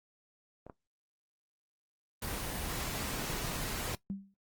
clicks, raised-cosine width 1 ms, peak -31 dBFS, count 2, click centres 0.666 / 0.698 s
pink noise, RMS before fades -37 dBFS, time 2.22-3.95 s, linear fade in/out 2 ms
sine tone with exponential decay, 196 Hz, G3, in tune, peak -31 dBFS, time 4.1-4.34 s, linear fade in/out 0 ms, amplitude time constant 52 ms
effects noise-tail reverb RT60 0.1 s tail -17 dB re dry + Opus 24 kbps

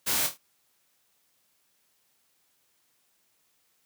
white noise with echo, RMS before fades -27 dBFS, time 0.06-0.28 s, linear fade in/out 20 ms, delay 25 ms, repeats 4, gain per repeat -7 dB, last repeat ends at 0.38 s, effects white hiss -70 dBFS RMS until 3.85 s + high-pass 80 Hz 12 dB/octave

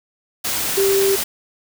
sine tone in noise, 392 Hz, G4, in tune, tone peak -14 dBFS, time 0.77-1.16 s, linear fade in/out 10 ms, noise white, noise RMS -22 dBFS, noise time 0.44-1.24 s, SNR +5 dB, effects none

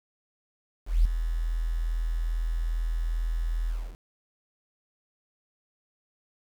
sine tone with ADSR envelope, 41.2 Hz, E1, in tune, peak -15 dBFS, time 0.86-3.97 s, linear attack 190 ms, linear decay 5 ms, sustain -10 dB, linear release 280 ms, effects 8-bit

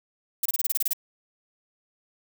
violet noise bursts, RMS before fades -24 dBFS, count 10, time 0.43-0.933 s, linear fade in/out 5 ms, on 26 ms, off 27 ms, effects none

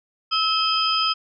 sine tone cluster, 1297 / 2586 / 3156 / 5010 Hz, E6 / E7 / G7 / D#8, -28 / -34 / +11 / +11 cents, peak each -22 / -29 / -25 / -23 dBFS, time 0.31-1.14 s, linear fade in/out 20 ms, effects none

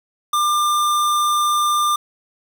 square tone, 1196 Hz, D6, 31 cents sharp, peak -16 dBFS, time 0.33-1.96 s, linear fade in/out 5 ms, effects 7-bit

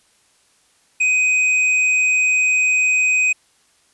sine tone with tanh clipping, 2507 Hz, D#7, 12 cents sharp, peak -15 dBFS, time 1-3.33 s, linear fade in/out 10 ms, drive 9 dB, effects white hiss -58 dBFS RMS until 3.93 s + resampled to 24000 Hz

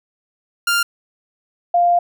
sawtooth / sine tone pair in turn, 1396.9 / 698.5 Hz, F6 / F5, 0 / 0 cents, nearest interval octave, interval 1200 cents, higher first, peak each -11 dBFS, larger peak neither, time 0.67-0.83 / 1.74-1.99 s, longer second, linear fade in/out 5 ms, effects none

